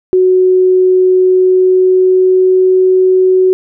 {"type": "tone with pitch glide", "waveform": "sine", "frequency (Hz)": [370, 372.4], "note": ["F#4", "F#4"], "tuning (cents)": [0, 11], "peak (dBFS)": -5, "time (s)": [0.13, 3.53], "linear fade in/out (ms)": 0, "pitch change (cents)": 11, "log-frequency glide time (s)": [1.16, 2.75], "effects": []}